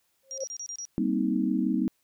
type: tone with exponential growth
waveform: sine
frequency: 536 Hz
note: C5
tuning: 42 cents sharp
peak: -27 dBFS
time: 0.23-0.44 s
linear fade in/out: 5 ms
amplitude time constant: 44 ms
type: tone bursts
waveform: sine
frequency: 5700 Hz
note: F8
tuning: 34 cents sharp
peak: -34 dBFS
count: 6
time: 0.31-0.852 s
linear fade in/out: 0 ms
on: 67 ms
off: 28 ms
type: chord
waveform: sine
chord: C minor seventh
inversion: second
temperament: just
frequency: 196.22 / 235.5 / 261.6 / 314 Hz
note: G3 / Bb3 / C4 / Eb4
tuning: +2 / +18 / 0 / +16 cents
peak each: -29 dBFS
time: 0.98-1.88 s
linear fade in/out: 0 ms
effects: white hiss -72 dBFS RMS until 2.03 s

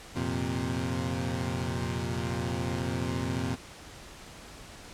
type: chord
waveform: 20% pulse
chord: F suspended fourth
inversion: none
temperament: equal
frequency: 87.31 / 116.54 / 130.81 Hz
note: F2 / Bb2 / C3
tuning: 0 / 0 / 0 cents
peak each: -29 dBFS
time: 0.15-3.56 s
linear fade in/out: 20 ms
effects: pink hiss -47 dBFS RMS until 4.93 s + low-pass 9000 Hz 12 dB/octave

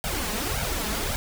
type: noise with flanger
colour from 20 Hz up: pink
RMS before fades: -28 dBFS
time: 0.04-1.16 s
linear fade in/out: 0 ms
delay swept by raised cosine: 1.3 to 4.8 ms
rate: 1.8 Hz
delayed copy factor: +0.95
effects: none

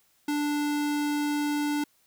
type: tone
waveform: square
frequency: 293.7 Hz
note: D4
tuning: in tune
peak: -26 dBFS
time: 0.28-1.84 s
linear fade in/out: 5 ms
effects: white hiss -66 dBFS RMS until 2.06 s

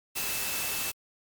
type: tone in noise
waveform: sine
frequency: 2637 Hz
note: E7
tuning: in tune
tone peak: -39 dBFS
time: 0.15-0.92 s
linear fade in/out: 20 ms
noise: white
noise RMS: -32 dBFS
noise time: 0.15-0.92 s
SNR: -10 dB
effects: Opus 48 kbps

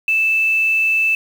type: tone with quantisation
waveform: sine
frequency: 2637 Hz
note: E7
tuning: in tune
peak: -13 dBFS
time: 0.08-1.15 s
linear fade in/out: 2 ms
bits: 6
effects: none

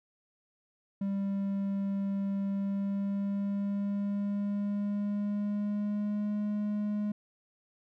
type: tone with pitch glide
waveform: triangle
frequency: 197.4 to 208.3 Hz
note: G3 to G#3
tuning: +12 to +5 cents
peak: -27 dBFS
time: 1.01-7.12 s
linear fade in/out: 5 ms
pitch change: +93 cents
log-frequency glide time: 2.5-6.34 s
effects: none

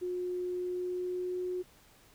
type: tone with pitch glide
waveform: sine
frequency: 360 to 363.1 Hz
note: F#4 to F#4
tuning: -47 to -33 cents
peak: -32 dBFS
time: 0.01-1.63 s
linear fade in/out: 20 ms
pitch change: +14 cents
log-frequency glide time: 0.58-1.42 s
effects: pink hiss -61 dBFS RMS until 2.14 s

